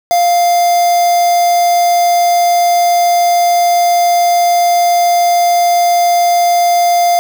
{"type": "tone with quantisation", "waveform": "triangle", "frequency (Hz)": 698.5, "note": "F5", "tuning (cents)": 0, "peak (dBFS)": -6, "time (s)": [0.11, 7.19], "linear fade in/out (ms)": 0, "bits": 3, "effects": []}